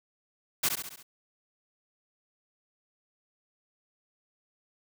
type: noise with echo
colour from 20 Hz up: white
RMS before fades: -26 dBFS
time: 0.63-0.69 s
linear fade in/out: 10 ms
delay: 68 ms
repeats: 5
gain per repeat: -5 dB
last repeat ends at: 1.03 s
effects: none